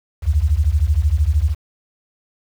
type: beating tone pair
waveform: sine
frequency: 68.7 / 81.7 Hz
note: C#2 / E2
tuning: -15 / -15 cents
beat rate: 13 Hz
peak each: -16 dBFS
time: 0.22-1.55 s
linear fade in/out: 50 ms
effects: 7-bit